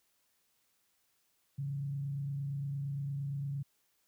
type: tone with frequency modulation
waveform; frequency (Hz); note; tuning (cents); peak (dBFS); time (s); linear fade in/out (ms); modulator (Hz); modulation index
sine; 140; C#3; +18; -34; 1.58-3.63; 10; 28.7; 0.32
effects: white hiss -75 dBFS RMS until 4.07 s